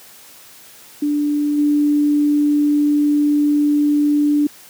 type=tone with level steps; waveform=sine; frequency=293.7 Hz; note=D4; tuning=in tune; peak=-15 / -12 dBFS; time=1.02-4.47 s; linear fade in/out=5 ms; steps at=1.57 s; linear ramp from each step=20 ms; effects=white hiss -43 dBFS RMS until 4.69 s + high-pass 100 Hz 12 dB/octave